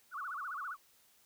sine tone with vibrato, 1283 Hz, E6, 47 cents flat, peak -38 dBFS, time 0.11-0.77 s, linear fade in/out 50 ms, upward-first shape sine, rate 15 Hz, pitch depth 270 cents each way, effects white hiss -67 dBFS RMS until 1.25 s

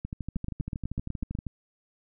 two click trains, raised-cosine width 5 ms, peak -19 / -21 dBFS, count 9 / 19, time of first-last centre 0.36-1.351 / 0.05-1.467 s, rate 8.07 / 12.7 Hz, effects none

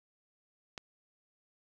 click, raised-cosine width 0.2 ms, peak -23 dBFS, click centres 0.778 s, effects 9-bit

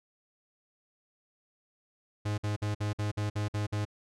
45% pulse tone bursts, 104.6 Hz, G#2, 13 cents sharp, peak -29 dBFS, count 9, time 2.25-3.852 s, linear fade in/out 10 ms, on 130 ms, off 54 ms, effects low-pass 8000 Hz 12 dB/octave

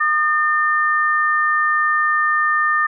sine tone pair together, 1221.2 / 1800 Hz, D#6 / A6, -33 / +39 cents, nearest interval perfect fifth, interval 672 cents, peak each -17 / -17 dBFS, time 0-2.87 s, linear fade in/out 10 ms, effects none

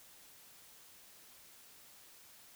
silence, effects white hiss -59 dBFS RMS until 2.55 s

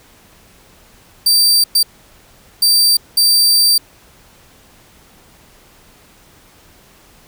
sawtooth tone bursts at uneven times, 4669 Hz, D8, 11 cents flat, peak -6 dBFS, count 4, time 1.26-1.64 / 1.75-1.83 / 2.62-2.97 / 3.17-3.78 s, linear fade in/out 5 ms, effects pink hiss -47 dBFS RMS until 7.27 s

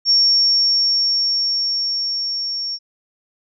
sine tone with level ramp, 5500 Hz, F8, 27 cents flat, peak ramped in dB -10 to -22 dBFS, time 0.05-2.79 s, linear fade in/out 50 ms, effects none

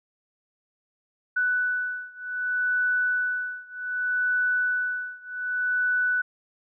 sine beating tone pair, 1488 / 1488.65 Hz, F#6 / F#6, +9 / +10 cents, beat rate 0.65 Hz, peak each -26 / -27 dBFS, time 1.36-6.22 s, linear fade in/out 10 ms, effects none

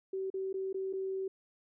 sine tone with dropouts, 382.7 Hz, G4, 42 cents flat, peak -33 dBFS, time 0.13-1.28 s, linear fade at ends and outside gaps 5 ms, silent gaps 0.302-0.34 / 0.529-0.54 / 0.729-0.743 / 0.929-0.934 s, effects none

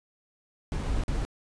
brown noise with dropouts, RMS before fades -28 dBFS, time 0.72-1.25 s, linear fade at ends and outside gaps 0 ms, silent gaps 0.83-0.834 / 1.036-1.081 s, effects resampled to 22050 Hz

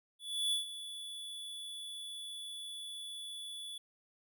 square tone with ADSR envelope, 3439 Hz, A7, 40 cents flat, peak -30 dBFS, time 0.19-3.78 s, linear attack 330 ms, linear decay 130 ms, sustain -13 dB, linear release 4 ms, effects none

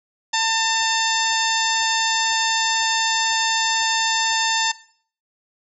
harmonic tone with a mistuned harmonic, 898 Hz, A5, 35 cents sharp, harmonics 1 / 2 / 3 / 4 / 5 / 6 / 7 / 8, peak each -22 / -25 / -30 / -25 / -29 / -27 / -31 / -28 dBFS, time 0.33-4.72 s, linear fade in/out 10 ms, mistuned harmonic 6, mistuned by -68 cents, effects noise-tail reverb RT60 0.5 s tail -17 dB re dry

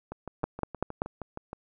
two click trains, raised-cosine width 1 ms, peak -23 / -13 dBFS, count 10 / 4, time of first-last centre 0.12-1.531 / 0.44-1.019 s, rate 6.38 / 5.18 Hz, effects none

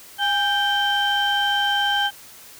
sine tone cluster, 817 / 1568 / 3117 Hz, G#5 / G6 / G7, -29 / 0 / -11 cents, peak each -21 dBFS, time 0.18-2.11 s, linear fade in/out 50 ms, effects tanh soft clip ceiling -13 dBFS + white hiss -44 dBFS RMS until 2.59 s

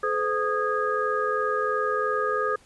sine tone cluster, 428.1 / 511 / 1238 / 1645 Hz, A4 / C5 / D#6 / G#6, -47 / -41 / -9 / -17 cents, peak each -28 / -29 / -26 / -31 dBFS, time 0.03-2.56 s, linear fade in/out 5 ms, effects pink hiss -56 dBFS RMS until 2.65 s + resampled to 24000 Hz

